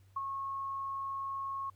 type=tone with ADSR envelope; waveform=sine; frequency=1092 Hz; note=C#6; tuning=26 cents flat; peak=-31 dBFS; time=0.16-1.7 s; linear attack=8 ms; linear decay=28 ms; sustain=-4 dB; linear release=5 ms; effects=added 96 Hz sine -59 dBFS peak until 1.75 s + pink hiss -72 dBFS RMS until 1.75 s